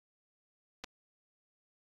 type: clicks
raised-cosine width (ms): 0.2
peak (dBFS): -24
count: 2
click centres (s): 0.839 / 0.843
effects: AAC 32 kbps